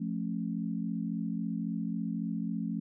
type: chord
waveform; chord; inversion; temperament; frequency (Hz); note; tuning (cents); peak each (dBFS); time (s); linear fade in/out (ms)
sine; F augmented; none; just; 174.61 / 218.3 / 272.8; F3 / A3 / C#4; 0 / -13 / -28; -35 / -34 / -38; 0-2.8; 10
effects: none